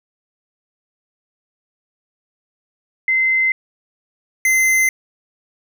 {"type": "tone pair in turn", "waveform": ["sine", "square"], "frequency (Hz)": [2066, 2066], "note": ["C7", "C7"], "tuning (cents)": [-22, -22], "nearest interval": "unison", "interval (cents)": 0, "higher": "neither", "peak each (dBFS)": -13, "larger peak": "neither", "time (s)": [[3.08, 3.52], [4.45, 4.89]], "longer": "neither", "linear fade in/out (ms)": 2, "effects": []}